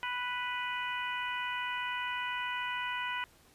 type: harmonic tone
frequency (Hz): 493.9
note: B4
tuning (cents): 0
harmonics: 2 / 3 / 4 / 5 / 6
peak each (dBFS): -37 / -39 / -40 / -41 / -42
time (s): 0.03-3.24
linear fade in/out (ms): 0
effects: pink hiss -62 dBFS RMS until 3.54 s + resampled to 32000 Hz